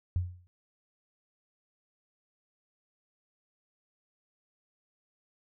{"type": "tone with exponential decay", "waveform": "sine", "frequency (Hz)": 89.3, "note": "F2", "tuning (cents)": 39, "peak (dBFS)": -23, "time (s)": [0.16, 0.47], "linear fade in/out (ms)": 0, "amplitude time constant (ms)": 67, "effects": []}